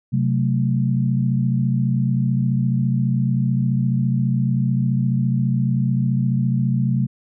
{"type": "chord", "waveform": "sine", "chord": "F# diminished", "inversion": "second", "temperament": "equal", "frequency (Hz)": [130.81, 185, 220], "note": ["C3", "F#3", "A3"], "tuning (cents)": [0, 0, 0], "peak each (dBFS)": [-18, -23, -23], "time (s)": [0.12, 7.07], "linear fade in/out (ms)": 20, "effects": []}